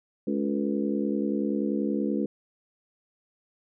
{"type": "harmonic tone with a mistuned harmonic", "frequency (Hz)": 70.4, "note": "C#2", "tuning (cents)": 27, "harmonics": [3, 4, 5, 6, 7], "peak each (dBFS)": [-28, -29, -32, -37, -35], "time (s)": [0.27, 2.26], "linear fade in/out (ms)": 5, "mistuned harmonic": 6, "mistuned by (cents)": 72, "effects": []}